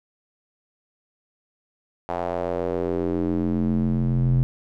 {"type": "tone with band-pass filter sweep", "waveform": "square", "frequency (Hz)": 43.65, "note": "F1", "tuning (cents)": 0, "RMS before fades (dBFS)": -23, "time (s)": [2.09, 4.43], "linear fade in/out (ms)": 0, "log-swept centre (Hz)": [760, 130], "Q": 2.8, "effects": []}